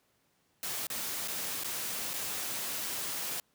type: noise with dropouts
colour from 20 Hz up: white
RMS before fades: -36 dBFS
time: 0.63-3.4 s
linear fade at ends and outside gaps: 1 ms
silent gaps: 0.869-0.901 / 1.276-1.282 / 1.636-1.644 / 2.134-2.138 s
effects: pink hiss -72 dBFS RMS until 3.54 s + high-pass 100 Hz 12 dB/octave